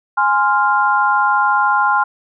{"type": "chord", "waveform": "sine", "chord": "F minor", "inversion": "first", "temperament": "equal with one note detuned", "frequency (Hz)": [830.6, 1043.5, 1396.9], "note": ["Ab5", "C6", "F6"], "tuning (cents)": [0, -5, 0], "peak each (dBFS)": -16, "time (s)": [0.17, 2.04], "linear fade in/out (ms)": 10, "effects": []}